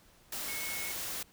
sine tone in noise, 2191 Hz, C#7, 21 cents flat, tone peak -40 dBFS, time 0.48-0.92 s, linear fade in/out 5 ms, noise white, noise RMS -38 dBFS, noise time 0.32-1.23 s, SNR -5 dB, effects pink hiss -62 dBFS RMS until 1.32 s

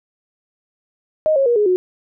sine tone with pitch steps, 622.3 / 544.9 / 477.1 / 417.7 / 365.8 Hz, D#5 / C#5 / A#4 / G#4 / F#4, 0 / -30 / +40 / +10 / -20 cents, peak -12 dBFS, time 1.26-1.76 s, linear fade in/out 0 ms, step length 100 ms, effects none

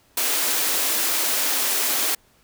white high-pass noise, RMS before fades -22 dBFS, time 0.17-2.15 s, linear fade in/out 5 ms, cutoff 240 Hz, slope 48 dB/octave, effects pink hiss -59 dBFS RMS until 2.43 s

